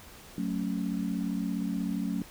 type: chord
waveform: sine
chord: F# minor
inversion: none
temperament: just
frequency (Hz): 185 / 222 / 277.5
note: F#3 / A3 / C#4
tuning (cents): 0 / +16 / +2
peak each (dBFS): -32 / -33 / -34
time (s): 0.38-2.22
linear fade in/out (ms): 2
effects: pink hiss -50 dBFS RMS until 2.3 s